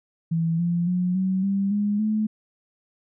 sine tone with pitch steps, 164.81 / 172.31 / 180.14 / 188.34 / 196.9 / 205.9 / 215.2 Hz, E3 / F3 / F#3 / F#3 / G3 / G#3 / A3, 0 / -23 / -46 / +31 / +8 / -15 / -38 cents, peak -20 dBFS, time 0.31-2.27 s, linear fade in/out 10 ms, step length 280 ms, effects none

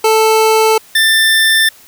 25% pulse tone pair in turn, 440 / 1780.5 Hz, A4 / A6, 0 / +20 cents, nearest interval 2 octaves, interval 2420 cents, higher second, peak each -4 dBFS, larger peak neither, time 0.04-0.78 / 0.95-1.69 s, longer neither, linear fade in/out 5 ms, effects white hiss -42 dBFS RMS until 1.87 s

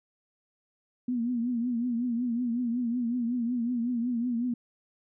sine tone with vibrato, 240 Hz, B3, 49 cents flat, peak -26 dBFS, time 1.08-4.54 s, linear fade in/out 5 ms, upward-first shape triangle, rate 5.4 Hz, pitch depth 100 cents each way, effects none

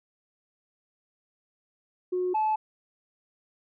sine tone pair in turn, 363.7 / 865 Hz, F#4 / A5, -30 / -30 cents, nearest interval octave + minor third, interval 1500 cents, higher second, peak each -24 / -21 dBFS, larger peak second, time 2.12-2.34 / 2.34-2.56 s, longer neither, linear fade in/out 10 ms, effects tanh soft clip ceiling -20 dBFS

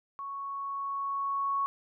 sine tone with level ramp, 1108.7 Hz, C#6, in tune, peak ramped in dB -36 to -26 dBFS, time 0.19-1.66 s, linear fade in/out 0 ms, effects none

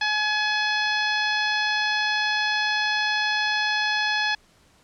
harmonic tone, 847 Hz, G#5, 34 cents sharp, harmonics 1 / 2 / 3 / 4 / 5 / 6 / 7, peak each -28 / -24 / -30 / -30 / -32 / -33 / -43 dBFS, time 0.01-4.35 s, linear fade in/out 5 ms, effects pink hiss -58 dBFS RMS until 4.83 s + low-pass 9000 Hz 12 dB/octave

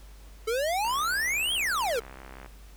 square exponential two-way sweep, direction up then down, 429.8 to 3322 to 429.8 Hz, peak -26 dBFS, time 0.47-2 s, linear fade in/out 10 ms, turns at 1.54 s
click train, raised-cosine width 0.5 ms, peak -29 dBFS, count 107, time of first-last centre 0.85-2.461 s, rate 65.8 Hz
effects added 50 Hz sine -46 dBFS peak until 2.76 s + pink hiss -56 dBFS RMS until 2.76 s

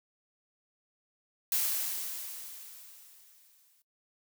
blue noise with exponential decay, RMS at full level -28 dBFS, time 1.52-3.82 s, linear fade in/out 2 ms, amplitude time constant 500 ms, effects noise-tail reverb RT60 0.1 s tail -18 dB re dry

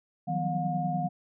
sine tone cluster, 158 / 178.5 / 188.6 / 249.4 / 716 Hz, D#3 / F3 / F#3 / B3 / F5, +27 / +38 / +33 / +17 / +43 cents, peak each -32 / -34 / -37 / -38 / -30 dBFS, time 0.27-1.09 s, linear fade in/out 20 ms, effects none

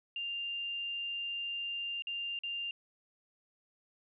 sine tone with dropouts, 2794 Hz, F7, in tune, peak -35 dBFS, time 0.16-2.71 s, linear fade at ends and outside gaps 2 ms, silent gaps 2.022-2.07 / 2.39-2.435 s, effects none

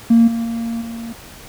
triangle tone with level steps, 230.7 Hz, A#3, 18 cents flat, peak -4 / -16 / -18 / -24 dBFS, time 0.1-1.13 s, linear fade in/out 10 ms, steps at 0.27 / 0.44 / 0.81 s, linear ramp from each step 10 ms, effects tanh soft clip ceiling -4 dBFS + pink hiss -39 dBFS RMS until 1.48 s

